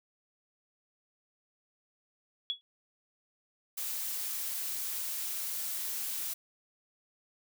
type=tone with exponential decay; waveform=sine; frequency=3370 Hz; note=G#7; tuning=25 cents sharp; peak=-26 dBFS; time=2.5-2.61 s; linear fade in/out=0 ms; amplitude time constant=22 ms
type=noise; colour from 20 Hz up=blue; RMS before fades=-36 dBFS; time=3.77-6.34 s; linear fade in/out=10 ms
effects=none